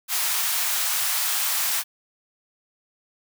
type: high-pass noise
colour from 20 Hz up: white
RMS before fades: -24 dBFS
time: 0.08-1.84 s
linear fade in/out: 50 ms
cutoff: 740 Hz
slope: 24 dB/octave
effects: none